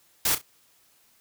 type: noise with echo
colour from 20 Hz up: white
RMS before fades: -23 dBFS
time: 0.25-0.35 s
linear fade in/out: 5 ms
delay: 33 ms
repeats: 2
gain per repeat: -12 dB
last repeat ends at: 0.416 s
effects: white hiss -62 dBFS RMS until 1.2 s